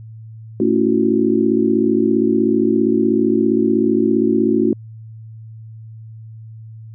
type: chord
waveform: sine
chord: F# minor seventh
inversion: first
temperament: just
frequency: 222 / 277.5 / 333 / 370 Hz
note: A3 / C#4 / E4 / F#4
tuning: +16 / +2 / +18 / 0 cents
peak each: -18 dBFS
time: 0.6-4.73 s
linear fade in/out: 2 ms
effects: added 111 Hz sine -33 dBFS peak until 6.94 s